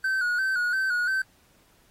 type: tone with vibrato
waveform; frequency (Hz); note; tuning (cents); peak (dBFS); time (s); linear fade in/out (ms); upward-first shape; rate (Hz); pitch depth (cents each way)
triangle; 1497; F#6; +20; -21; 0.04-1.22; 5; square; 2.9; 54
effects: pink hiss -62 dBFS RMS until 1.9 s + AAC 48 kbps